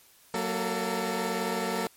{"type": "tone cluster", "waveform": "15% pulse", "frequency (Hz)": [185.9, 231.5, 444.4], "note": ["F#3", "A#3", "A4"], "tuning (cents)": [8, -12, 17], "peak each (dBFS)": -26, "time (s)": [0.34, 1.87], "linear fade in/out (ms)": 2, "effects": ["white hiss -58 dBFS RMS until 1.96 s", "MP3 64 kbps"]}